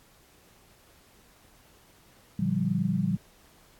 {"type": "chord", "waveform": "sine", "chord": "G minor seventh", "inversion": "first", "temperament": "equal", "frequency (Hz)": [116.54, 146.83, 174.61, 196], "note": ["Bb2", "D3", "F3", "G3"], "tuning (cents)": [0, 0, 0, 0], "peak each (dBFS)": [-33, -32, -28, -28], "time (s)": [2.39, 3.17], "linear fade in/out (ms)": 5, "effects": ["pink hiss -59 dBFS RMS until 3.79 s", "AAC 64 kbps"]}